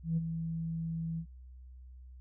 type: tone with ADSR envelope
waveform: sine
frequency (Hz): 164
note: E3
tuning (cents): -9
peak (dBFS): -25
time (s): 0.03-1.26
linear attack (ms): 140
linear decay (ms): 28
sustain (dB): -8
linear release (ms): 76
effects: tanh soft clip ceiling -23 dBFS + added 63 Hz sine -48 dBFS peak until 2.2 s